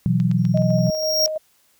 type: chord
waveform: sine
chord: B suspended fourth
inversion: none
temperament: equal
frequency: 123.47 / 164.81 / 185 Hz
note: B2 / E3 / F#3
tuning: 0 / 0 / 0 cents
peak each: -20 dBFS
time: 0.06-0.9 s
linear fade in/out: 0 ms
type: clicks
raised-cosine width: 0.2 ms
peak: -21 dBFS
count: 4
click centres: 0.201 / 0.314 / 0.452 / 0.574 s
type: tone with exponential growth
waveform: square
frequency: 5588 Hz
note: F8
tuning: in tune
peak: -15 dBFS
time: 0.38-1.26 s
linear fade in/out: 0 ms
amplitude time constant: 190 ms
type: tone with tremolo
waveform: sine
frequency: 624 Hz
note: D#5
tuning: 5 cents sharp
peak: -20 dBFS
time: 0.54-1.38 s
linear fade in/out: 10 ms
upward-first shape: square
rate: 6.1 Hz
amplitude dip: 30%
effects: white hiss -60 dBFS RMS until 1.79 s